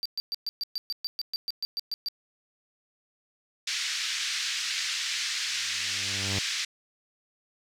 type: tone bursts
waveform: triangle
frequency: 4667 Hz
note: D8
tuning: 12 cents flat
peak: -27 dBFS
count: 15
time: 0.03-2.085 s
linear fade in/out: 0 ms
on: 25 ms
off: 120 ms
type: band-pass noise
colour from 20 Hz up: white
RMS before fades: -31 dBFS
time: 3.67-6.65 s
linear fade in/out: 5 ms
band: 1700 to 5900 Hz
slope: 24 dB/octave
type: tone with exponential growth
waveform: sawtooth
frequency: 98 Hz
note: G2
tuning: in tune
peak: -24 dBFS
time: 5.47-6.39 s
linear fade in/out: 0 ms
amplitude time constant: 200 ms
effects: none